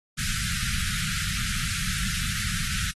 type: band-stop noise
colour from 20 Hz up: pink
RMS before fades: -28 dBFS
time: 0.17-2.92 s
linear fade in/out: 20 ms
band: 210 to 1300 Hz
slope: 96 dB/octave
effects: low-pass 12000 Hz 12 dB/octave + AAC 32 kbps